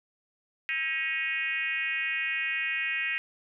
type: tone with frequency modulation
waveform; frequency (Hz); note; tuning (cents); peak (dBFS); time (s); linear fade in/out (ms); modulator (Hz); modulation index
sine; 2198; C#7; -15; -27; 0.69-3.18; 0; 296; 1.7
effects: none